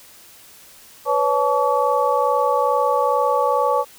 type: tone cluster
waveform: sine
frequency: 498.7 / 561 / 866 / 1136 Hz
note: B4 / C#5 / A5 / C#6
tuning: +17 / +21 / -28 / +42 cents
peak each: -21 dBFS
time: 1.05-3.85 s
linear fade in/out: 50 ms
effects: white hiss -46 dBFS RMS until 3.98 s